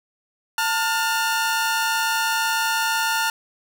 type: tone pair together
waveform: sawtooth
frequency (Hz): 894 / 1420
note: A5 / F6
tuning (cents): +27 / +28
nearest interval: minor sixth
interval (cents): 801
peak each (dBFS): -19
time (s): 0.58-3.3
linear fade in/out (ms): 2
effects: none